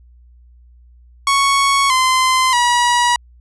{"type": "tone with pitch steps", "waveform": "sawtooth", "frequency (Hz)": [1108.7, 1034.5, 965.2], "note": ["C#6", "C6", "B5"], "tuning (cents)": [0, -20, -40], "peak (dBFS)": -8, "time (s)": [1.27, 3.16], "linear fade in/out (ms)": 2, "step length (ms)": 630, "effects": ["added 60 Hz sine -43 dBFS peak until 3.4 s", "resampled to 24000 Hz"]}